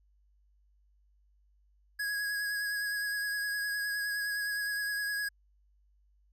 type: tone with vibrato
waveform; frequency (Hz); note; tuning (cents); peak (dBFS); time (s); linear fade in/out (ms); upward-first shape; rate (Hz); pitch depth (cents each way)
square; 1661.2; G#6; 0; -32; 1.99-5.29; 10; triangle; 9.7; 25
effects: added 50 Hz sine -64 dBFS peak until 6.32 s